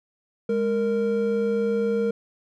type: tone pair together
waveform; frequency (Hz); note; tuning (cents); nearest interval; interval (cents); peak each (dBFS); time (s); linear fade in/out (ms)
triangle; 206.7 / 463.7; G#3 / A#4; -8 / -9; octave + major second; 1399; -24 / -20; 0.49-2.11; 5
effects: none